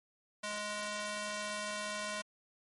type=tone with high-pass filter; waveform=square; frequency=208.8 Hz; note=G#3; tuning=10 cents sharp; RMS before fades=-39 dBFS; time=0.43-2.22 s; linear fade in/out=10 ms; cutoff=740 Hz; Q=0.57; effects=MP3 48 kbps